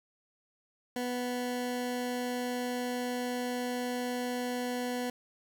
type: tone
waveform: 20% pulse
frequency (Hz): 246.9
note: B3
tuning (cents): 0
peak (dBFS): -27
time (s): 0.96-5.1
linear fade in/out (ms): 2
effects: none